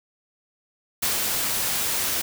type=noise with ADSR envelope; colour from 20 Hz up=white; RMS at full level=-23 dBFS; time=1.02-2.22 s; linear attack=11 ms; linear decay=160 ms; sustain=-2 dB; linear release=10 ms; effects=none